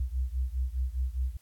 sine beating tone pair, 61.74 / 66.64 Hz, B1 / C2, 0 / +32 cents, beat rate 4.9 Hz, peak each -30 / -32 dBFS, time 0-1.37 s, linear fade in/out 5 ms, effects white hiss -66 dBFS RMS until 1.41 s + AAC 64 kbps

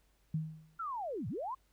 sine tone with exponential decay, 157.4 Hz, D#3, 20 cents sharp, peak -29 dBFS, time 0.34-0.78 s, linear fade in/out 5 ms, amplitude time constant 94 ms
sine linear two-way sweep, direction down then up, 1396.9 to 91.7 to 1105 Hz, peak -36 dBFS, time 0.79-1.55 s, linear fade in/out 10 ms, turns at 1.28 s
effects added 50 Hz sine -70 dBFS peak until 1.72 s + pink hiss -74 dBFS RMS until 1.72 s

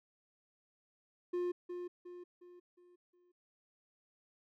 triangle tone with echo, 354.9 Hz, F4, 28 cents sharp, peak -31 dBFS, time 1.33-1.52 s, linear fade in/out 10 ms, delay 360 ms, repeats 5, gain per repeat -7 dB, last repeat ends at 3.32 s, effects none

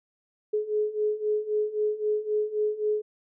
sine beating tone pair, 421.7 / 425.5 Hz, G#4 / G#4, +26 / +42 cents, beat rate 3.8 Hz, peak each -29 / -26 dBFS, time 0.53-3.02 s, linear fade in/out 10 ms, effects none

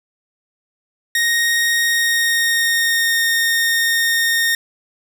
sawtooth tone with pitch glide, 1864.7 to 1842.2 Hz, A#6 to A#6, 0 to -21 cents, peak -11 dBFS, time 1.15-4.55 s, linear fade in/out 2 ms, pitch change -21 cents, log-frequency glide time 1.84-3.19 s, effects none

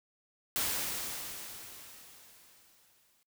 white noise with exponential decay, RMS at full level -31 dBFS, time 0.56-3.23 s, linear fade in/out 0 ms, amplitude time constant 580 ms, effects noise-tail reverb RT60 0.2 s tail -25 dB re dry

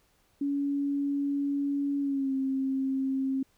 sine tone with pitch glide, 282.3 to 267.2 Hz, C#4 to C4, +32 to +36 cents, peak -26 dBFS, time 0.41-3.43 s, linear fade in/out 5 ms, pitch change -96 cents, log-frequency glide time 2-2.33 s, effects pink hiss -68 dBFS RMS until 3.57 s

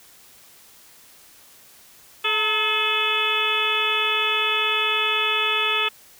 harmonic tone with a mistuned harmonic, 429.8 Hz, A4, 41 cents flat, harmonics 1 / 2 / 3 / 4 / 5 / 6 / 7 / 8, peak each -31 / -32 / -26 / -32 / -32 / -23 / -28 / -26 dBFS, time 2.24-5.89 s, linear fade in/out 10 ms, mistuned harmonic 2, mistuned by +87 cents, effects white hiss -50 dBFS RMS until 6.19 s

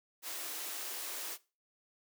white high-pass noise, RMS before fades -41 dBFS, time 0.22-1.38 s, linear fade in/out 50 ms, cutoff 280 Hz, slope 96 dB/octave, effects noise-tail reverb RT60 0.3 s tail -19 dB re dry

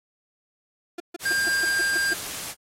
35% pulse tone bursts, 346.4 Hz, F4, 14 cents flat, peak -29 dBFS, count 8, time 0.98-2.136 s, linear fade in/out 5 ms, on 22 ms, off 140 ms
white noise, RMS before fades -33 dBFS, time 1.19-2.55 s, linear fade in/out 50 ms
square tone, 1600 Hz, G6, 35 cents sharp, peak -22 dBFS, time 1.25-2.14 s, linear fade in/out 10 ms
effects low-pass 12000 Hz 12 dB/octave + AAC 48 kbps

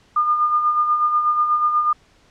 sine tone with tremolo, 1213 Hz, D#6, 44 cents flat, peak -13 dBFS, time 0.16-1.93 s, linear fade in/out 5 ms, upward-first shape sine, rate 8.2 Hz, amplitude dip 50%, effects pink hiss -55 dBFS RMS until 2.3 s + low-pass 6000 Hz 12 dB/octave

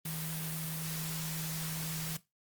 sine tone in noise, 160 Hz, D#3, 49 cents sharp, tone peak -38 dBFS, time 0.05-2.17 s, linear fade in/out 5 ms, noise white, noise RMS -40 dBFS, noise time 0.05-2.17 s, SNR -1 dB, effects noise-tail reverb RT60 0.2 s tail -17 dB re dry + Opus 32 kbps

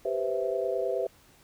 sine chord, C major seventh, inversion second, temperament equal, 392 / 493.9 / 523.3 / 659.3 Hz, G4 / B4 / C5 / E5, 0 / 0 / 0 / 0 cents, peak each -32 dBFS, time 0.05-1.07 s, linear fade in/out 5 ms, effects pink hiss -59 dBFS RMS until 1.43 s

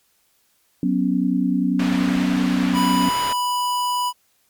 sine chord, F# suspended fourth, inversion none, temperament equal, 185 / 246.9 / 277.2 Hz, F#3 / B3 / C#4, 0 / 0 / 0 cents, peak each -21 dBFS, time 0.83-3.09 s, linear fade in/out 2 ms
white low-pass noise, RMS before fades -30 dBFS, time 1.79-3.33 s, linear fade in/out 5 ms, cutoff 2400 Hz, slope 12 dB/octave
square tone, 986 Hz, B5, 3 cents flat, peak -20 dBFS, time 2.73-4.13 s, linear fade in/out 50 ms
effects white hiss -63 dBFS RMS until 4.49 s + MP3 96 kbps

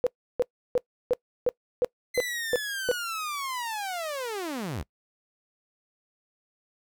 sine tone bursts, 493.9 Hz, B4, in tune, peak -19 dBFS, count 9, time 0.04-2.914 s, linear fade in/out 0 ms, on 26 ms, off 330 ms
sawtooth linear sweep, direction down, 2059 to 58.27 Hz, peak -27 dBFS, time 2.14-4.83 s, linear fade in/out 10 ms
effects noise-tail reverb RT60 0.1 s tail -23 dB re dry

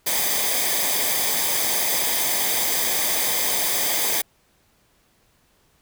white noise with comb filter, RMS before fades -22 dBFS, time 0.06-4.22 s, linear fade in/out 10 ms, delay 0.72 ms, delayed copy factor -0.65, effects pink hiss -62 dBFS RMS until 5.81 s

